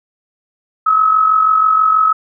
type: tone with amplitude modulation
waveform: sine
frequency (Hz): 1285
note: E6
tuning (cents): -45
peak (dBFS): -6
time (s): 0.86-2.13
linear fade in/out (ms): 10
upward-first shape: sine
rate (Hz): 46.2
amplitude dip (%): 55
effects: none